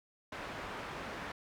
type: low-pass noise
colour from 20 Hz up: white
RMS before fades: -43 dBFS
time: 0.32-1.32 s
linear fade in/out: 5 ms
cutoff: 1600 Hz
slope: 12 dB/octave
effects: none